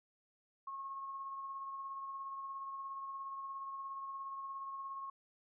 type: tone with tremolo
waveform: sine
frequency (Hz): 1088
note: C#6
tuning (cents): -33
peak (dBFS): -40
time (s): 0.67-5.1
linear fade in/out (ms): 5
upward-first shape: triangle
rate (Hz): 17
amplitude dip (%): 35
effects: none